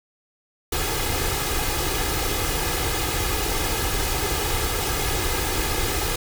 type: noise with comb filter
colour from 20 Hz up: pink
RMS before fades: -24 dBFS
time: 0.72-6.16 s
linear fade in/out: 5 ms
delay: 2.4 ms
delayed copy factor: +0.65
effects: none